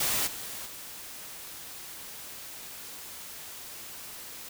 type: noise with level steps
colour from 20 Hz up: white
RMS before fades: -28 / -39 / -43 dBFS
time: 0-4.49 s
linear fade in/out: 5 ms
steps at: 0.26 / 0.65 s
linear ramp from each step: 20 ms
effects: none